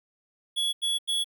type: tone bursts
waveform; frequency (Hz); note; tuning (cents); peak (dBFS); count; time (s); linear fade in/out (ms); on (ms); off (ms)
square; 3375; G#7; +27; -25; 3; 0.56-1.244; 20; 170; 87
effects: none